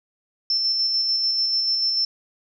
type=tone with tremolo; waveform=sine; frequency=5340 Hz; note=E8; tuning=22 cents sharp; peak=-18 dBFS; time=0.5-2.05 s; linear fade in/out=2 ms; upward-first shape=square; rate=6.8 Hz; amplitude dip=25%; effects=none